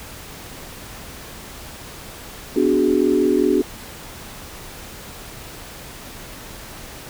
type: chord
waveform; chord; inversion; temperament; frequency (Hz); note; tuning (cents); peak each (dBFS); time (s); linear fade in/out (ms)
sine; G# half-diminished seventh; first; equal with one note detuned; 250.7 / 293.7 / 370 / 415.3; B3 / D4 / F#4 / G#4; +26 / 0 / 0 / 0; -22 / -19 / -18 / -21; 2.56-3.62; 5
effects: pink hiss -37 dBFS RMS until 7.09 s